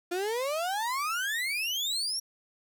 35% pulse exponential sweep, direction up, 342.3 to 5700 Hz, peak -27 dBFS, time 0.11-2.2 s, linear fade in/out 10 ms, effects none

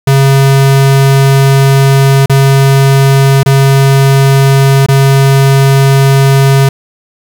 square tone with dropouts, 136.5 Hz, C#3, 26 cents flat, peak -4 dBFS, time 0.07-6.69 s, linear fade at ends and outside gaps 5 ms, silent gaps 2.26-2.296 / 3.432-3.46 / 4.863-4.885 s, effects 7-bit

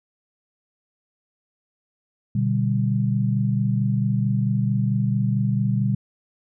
sine chord, G major, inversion first, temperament just, 122.5 / 147 / 196 Hz, B2 / D3 / G3, -14 / +2 / 0 cents, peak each -21 / -26 / -23 dBFS, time 2.35-5.95 s, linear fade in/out 5 ms, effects none

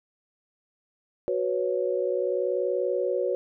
sine chord, F# suspended fourth, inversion none, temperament equal, 370 / 493.9 / 554.4 Hz, F#4 / B4 / C#5, 0 / 0 / 0 cents, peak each -28 dBFS, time 1.28-3.35 s, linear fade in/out 0 ms, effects none

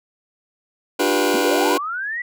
sawtooth chord, G dominant seventh, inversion second, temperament just, 294 / 352.8 / 392 / 490 Hz, D4 / F4 / G4 / B4, +2 / +18 / 0 / -14 cents, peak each -18 dBFS, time 0.99-1.78 s, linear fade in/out 10 ms
sine linear sweep, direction up, 207.7 to 1986 Hz, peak -23 dBFS, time 1.34-2.22 s, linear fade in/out 5 ms
effects none

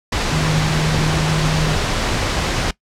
sine tone in noise, 155.56 Hz, D#3, in tune, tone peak -17 dBFS, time 0.32-1.75 s, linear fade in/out 5 ms, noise pink, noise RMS -19 dBFS, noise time 0.12-2.71 s, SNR -1 dB, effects noise-tail reverb RT60 0.1 s tail -20 dB re dry + low-pass 6000 Hz 12 dB/octave

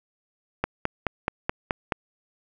click train, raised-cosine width 0.5 ms, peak -8 dBFS, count 7, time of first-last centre 0.64-1.922 s, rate 4.68 Hz, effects none

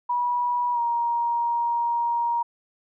sine tone with pitch glide, 971 to 942.3 Hz, B5 to A#5, -30 to +18 cents, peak -21 dBFS, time 0.09-2.43 s, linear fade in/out 10 ms, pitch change -52 cents, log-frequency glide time 0.73-0.79 s, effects none

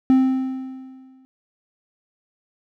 triangle tone with exponential decay, 261.6 Hz, C4, in tune, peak -8 dBFS, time 0.1-1.25 s, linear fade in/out 0 ms, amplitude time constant 250 ms, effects none

